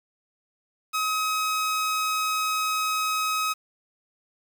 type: tone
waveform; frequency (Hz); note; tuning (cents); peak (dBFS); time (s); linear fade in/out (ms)
sawtooth; 1270; D#6; +35; -20; 0.93-3.54; 20
effects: 8-bit